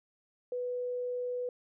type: tone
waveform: sine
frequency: 494.1 Hz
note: B4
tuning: 1 cent sharp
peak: -32 dBFS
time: 0.52-1.49 s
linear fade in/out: 2 ms
effects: none